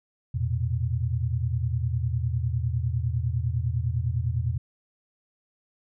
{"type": "tone cluster", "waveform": "sine", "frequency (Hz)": [83.8, 113.8, 123.7], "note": ["E2", "A#2", "B2"], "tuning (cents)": [29, -41, 3], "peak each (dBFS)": -28, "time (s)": [0.34, 4.58], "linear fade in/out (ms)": 10, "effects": []}